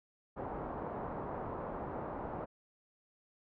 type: low-pass noise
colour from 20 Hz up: white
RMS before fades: -41 dBFS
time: 0.36-2.46 s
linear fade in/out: 20 ms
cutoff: 990 Hz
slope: 24 dB/octave
effects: none